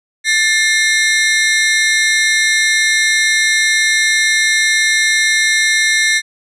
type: ring-modulated tone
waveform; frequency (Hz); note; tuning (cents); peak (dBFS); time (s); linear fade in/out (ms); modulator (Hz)
sawtooth; 1946; B6; -26; -4; 0.24-6.22; 50; 181
effects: resampled to 22050 Hz